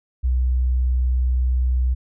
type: tone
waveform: sine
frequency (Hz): 62.8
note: B1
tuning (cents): +30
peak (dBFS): -16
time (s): 0.23-1.95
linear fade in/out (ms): 20
effects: none